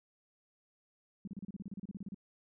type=tone bursts; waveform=sine; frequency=196 Hz; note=G3; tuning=in tune; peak=-39 dBFS; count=16; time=1.25-2.145 s; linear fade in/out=2 ms; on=25 ms; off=33 ms; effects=none